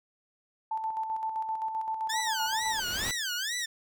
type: tone with tremolo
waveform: sine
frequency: 883 Hz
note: A5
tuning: 6 cents sharp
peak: -28 dBFS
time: 0.71-2.8 s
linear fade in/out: 5 ms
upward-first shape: square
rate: 7.7 Hz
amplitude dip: 45%
type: tone with vibrato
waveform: 15% pulse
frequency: 1681 Hz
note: G#6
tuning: 20 cents sharp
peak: -24 dBFS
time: 2.09-3.66 s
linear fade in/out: 10 ms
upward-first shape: sine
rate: 2.2 Hz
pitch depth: 280 cents each way
type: noise with exponential growth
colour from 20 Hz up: pink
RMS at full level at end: -33 dBFS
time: 2.14-3.11 s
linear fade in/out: 0 ms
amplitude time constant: 210 ms
effects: none